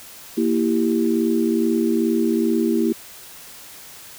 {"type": "chord", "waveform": "sine", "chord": "E diminished", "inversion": "second", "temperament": "equal", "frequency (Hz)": [233.1, 329.6, 392], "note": ["Bb3", "E4", "G4"], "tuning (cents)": [0, 0, 0], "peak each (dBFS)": [-20, -20, -23], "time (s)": [0.37, 2.93], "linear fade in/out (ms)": 10, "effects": ["white hiss -41 dBFS RMS until 4.18 s"]}